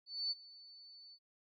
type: tone with ADSR envelope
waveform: sine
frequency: 4494 Hz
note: C#8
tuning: 23 cents sharp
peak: -33 dBFS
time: 0.06-1.19 s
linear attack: 250 ms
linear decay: 29 ms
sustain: -21 dB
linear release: 59 ms
effects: none